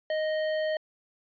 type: tone with hard clipping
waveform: sine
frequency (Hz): 622.3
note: D#5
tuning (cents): 0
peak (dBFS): -28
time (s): 0.1-0.77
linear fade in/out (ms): 2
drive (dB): 13
effects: resampled to 11025 Hz